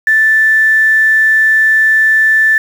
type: tone with quantisation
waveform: sine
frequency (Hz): 1760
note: A6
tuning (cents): 0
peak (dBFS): -6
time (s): 0.07-2.58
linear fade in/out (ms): 2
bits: 5
effects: none